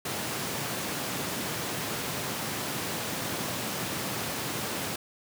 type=high-pass noise; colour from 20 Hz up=pink; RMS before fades=-33 dBFS; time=0.05-4.96 s; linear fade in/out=5 ms; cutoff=110 Hz; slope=24 dB/octave; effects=none